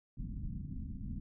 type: low-pass noise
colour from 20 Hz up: pink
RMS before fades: -41 dBFS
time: 0.17-1.2 s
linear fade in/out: 5 ms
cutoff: 250 Hz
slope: 48 dB/octave
effects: none